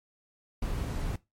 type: noise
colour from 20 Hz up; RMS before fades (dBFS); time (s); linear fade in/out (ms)
brown; -32; 0.62-1.16; 5
effects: noise-tail reverb RT60 0.2 s tail -18 dB re dry + MP3 64 kbps